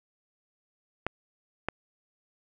clicks, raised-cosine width 0.5 ms, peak -13 dBFS, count 2, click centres 1.066 / 1.686 s, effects none

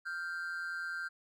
triangle tone pair together, 1397.8 / 1568 Hz, F6 / G6, +1 / 0 cents, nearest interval major second, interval 199 cents, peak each -38 / -37 dBFS, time 0.05-1.09 s, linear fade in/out 20 ms, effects none

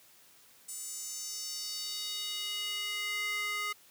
square tone with high-pass filter sweep, 415.3 Hz, G#4, in tune, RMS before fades -37 dBFS, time 0.68-3.73 s, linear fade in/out 10 ms, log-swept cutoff 8300 to 1600 Hz, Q 3, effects white hiss -60 dBFS RMS until 3.9 s + high-pass 80 Hz 12 dB/octave

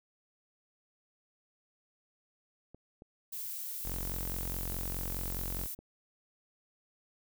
clicks, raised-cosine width 2 ms, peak -37 dBFS, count 5, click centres 2.746 / 3.021 / 4.73 / 5.602 / 5.79 s
violet noise, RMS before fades -40 dBFS, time 3.32-5.75 s, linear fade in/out 10 ms
sawtooth tone, 44.81 Hz, F1, 45 cents sharp, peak -33 dBFS, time 3.84-5.67 s, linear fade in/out 20 ms
effects none

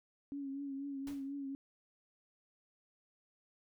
sine tone with vibrato, 277.2 Hz, C#4, in tune, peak -39 dBFS, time 0.32-1.55 s, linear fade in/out 0 ms, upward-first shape triangle, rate 4.1 Hz, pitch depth 49 cents each way
pink noise with exponential decay, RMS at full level -49 dBFS, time 1.07-1.33 s, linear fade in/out 1 ms, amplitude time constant 55 ms
effects none

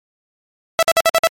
sawtooth tone bursts, 659.3 Hz, E5, in tune, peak -6 dBFS, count 6, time 0.79-1.272 s, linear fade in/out 0 ms, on 37 ms, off 52 ms, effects MP3 64 kbps

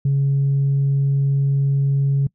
sine tone, 138.59 Hz, C#3, in tune, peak -13 dBFS, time 0.05-2.27 s, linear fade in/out 5 ms, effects noise-tail reverb RT60 0.1 s tail -24 dB re dry + tanh soft clip ceiling -12 dBFS

